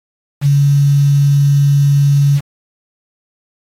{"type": "tone with quantisation", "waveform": "sine", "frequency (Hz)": 141.8, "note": "C#3", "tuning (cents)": 40, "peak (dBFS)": -7, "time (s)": [0.41, 2.41], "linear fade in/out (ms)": 50, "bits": 5, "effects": ["AAC 48 kbps"]}